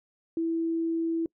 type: tone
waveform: sine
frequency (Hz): 329.6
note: E4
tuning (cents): 0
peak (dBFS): -25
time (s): 0.37-1.26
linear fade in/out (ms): 2
effects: noise-tail reverb RT60 0.1 s tail -25 dB re dry